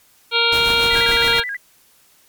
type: harmonic tone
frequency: 466.2 Hz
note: A#4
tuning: in tune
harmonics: 1 / 2 / 3 / 5 / 6 / 7 / 8 / 9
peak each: -23 / -25 / -21 / -20 / -23 / -21 / -22 / -22 dBFS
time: 0.31-1.44 s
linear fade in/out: 50 ms
type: noise with tremolo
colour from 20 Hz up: pink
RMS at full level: -25 dBFS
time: 0.52-1.4 s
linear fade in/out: 5 ms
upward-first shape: triangle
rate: 7.1 Hz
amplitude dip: 60%
type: tone with vibrato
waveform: sine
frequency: 1800 Hz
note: A6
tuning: 39 cents sharp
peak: -23 dBFS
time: 0.9-1.57 s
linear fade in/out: 10 ms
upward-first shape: square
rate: 9.3 Hz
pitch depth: 170 cents each way
effects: white hiss -54 dBFS RMS until 2.28 s + MP3 96 kbps